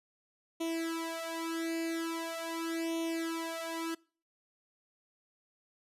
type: tone with flanger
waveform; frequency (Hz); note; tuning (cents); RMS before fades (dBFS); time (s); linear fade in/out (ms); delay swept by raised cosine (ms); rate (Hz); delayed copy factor
sawtooth; 329.5; E4; -1; -36; 0.6-3.95; 10; 0.31 to 2.61; 0.42; +0.95
effects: noise-tail reverb RT60 0.4 s tail -24 dB re dry + resampled to 32000 Hz